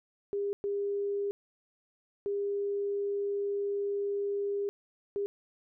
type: tone bursts at uneven times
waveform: sine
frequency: 403.2 Hz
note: G4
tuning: 49 cents sharp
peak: -29 dBFS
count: 4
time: 0.33-0.53 / 0.64-1.31 / 2.26-4.69 / 5.16-5.26 s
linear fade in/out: 0 ms
effects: none